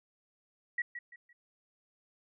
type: tone with echo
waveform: sine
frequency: 1923 Hz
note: B6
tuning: 47 cents flat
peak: -29 dBFS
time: 0.78-0.82 s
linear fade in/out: 5 ms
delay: 170 ms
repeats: 3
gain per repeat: -10 dB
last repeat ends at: 1.33 s
effects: none